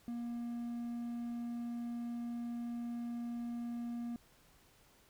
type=tone; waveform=triangle; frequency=237 Hz; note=A#3; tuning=29 cents sharp; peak=-36 dBFS; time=0.08-4.16 s; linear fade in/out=0 ms; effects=pink hiss -66 dBFS RMS until 5.09 s